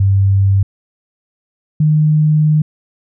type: tone pair in turn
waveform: sine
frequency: 97.9 / 153.13 Hz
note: G2 / D#3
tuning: -2 / -27 cents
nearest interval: minor sixth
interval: 775 cents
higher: second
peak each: -8 dBFS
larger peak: neither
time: 0-0.63 / 1.8-2.62 s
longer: second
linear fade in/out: 5 ms
effects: none